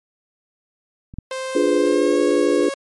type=clicks; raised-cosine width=5 ms; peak=-25 / -15 dBFS; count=2; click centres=1.139 / 1.186 s
type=tone with pitch glide; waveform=sawtooth; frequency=523.3 to 550 Hz; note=C5 to C#5; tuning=0 to -14 cents; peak=-21 dBFS; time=1.31-2.74 s; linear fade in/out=2 ms; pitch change=+86 cents; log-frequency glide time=1.77-2.22 s
type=chord; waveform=sine; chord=D diminished seventh; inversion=none; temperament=equal with one note detuned; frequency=293.7 / 349.2 / 415.3 / 498.5 Hz; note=D4 / F4 / Ab4 / Cb5; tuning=0 / 0 / 0 / +16 cents; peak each=-20 dBFS; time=1.55-2.69 s; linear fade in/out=5 ms
effects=MP3 48 kbps